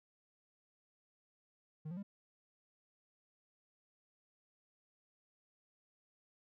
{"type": "tone with pitch steps", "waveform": "triangle", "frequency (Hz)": [154.8, 175.78, 199.59], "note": ["D#3", "F3", "G3"], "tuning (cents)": [-9, 12, 31], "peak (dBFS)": -39, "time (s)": [1.85, 2.03], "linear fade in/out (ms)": 10, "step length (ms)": 60, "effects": []}